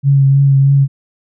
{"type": "tone with vibrato", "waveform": "sine", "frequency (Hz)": 137.9, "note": "C#3", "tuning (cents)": -9, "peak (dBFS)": -6, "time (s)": [0.03, 0.88], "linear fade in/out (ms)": 50, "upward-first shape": "triangle", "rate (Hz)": 3.2, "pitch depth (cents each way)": 26, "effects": []}